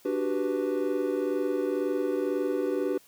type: chord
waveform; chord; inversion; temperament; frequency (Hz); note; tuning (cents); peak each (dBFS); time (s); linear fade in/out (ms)
triangle; G major seventh; second; equal; 293.7 / 370 / 392 / 493.9; D4 / F#4 / G4 / B4; 0 / 0 / 0 / 0; -29; 0.05-2.98; 5
effects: tanh soft clip ceiling -13 dBFS + white hiss -58 dBFS RMS until 3.07 s